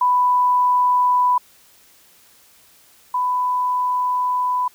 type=tone pair in turn; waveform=sine; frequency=992 / 996.4 Hz; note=B5 / B5; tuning=+7 / +15 cents; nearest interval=unison; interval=8 cents; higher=second; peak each=-13 / -17 dBFS; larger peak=first; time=0.01-1.38 / 3.14-4.68 s; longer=second; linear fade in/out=5 ms; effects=white hiss -52 dBFS RMS until 4.74 s